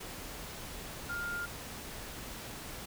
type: tone in noise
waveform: sine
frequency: 1407 Hz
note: F6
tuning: 12 cents sharp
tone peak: -35 dBFS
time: 1.09-1.46 s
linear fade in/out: 10 ms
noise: pink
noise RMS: -44 dBFS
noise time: 0-2.86 s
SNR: +6 dB
effects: none